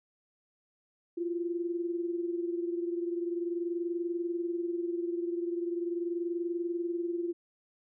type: tone pair together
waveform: sine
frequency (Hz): 342.4 / 362.8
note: F4 / F#4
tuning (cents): -34 / -34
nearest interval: minor second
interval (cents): 100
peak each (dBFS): -31 / -38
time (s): 1.17-7.33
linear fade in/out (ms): 10
effects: none